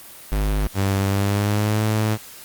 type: tone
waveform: square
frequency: 51 Hz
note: G#1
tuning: 31 cents flat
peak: -19 dBFS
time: 0.32-0.67 s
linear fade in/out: 0 ms
type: tone with pitch glide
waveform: sawtooth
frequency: 98 to 108.11 Hz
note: G2 to A2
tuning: 0 to -30 cents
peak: -14 dBFS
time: 0.74-2.18 s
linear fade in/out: 50 ms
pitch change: +170 cents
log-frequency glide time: 1.06-1.84 s
effects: white hiss -41 dBFS RMS until 2.44 s + Opus 32 kbps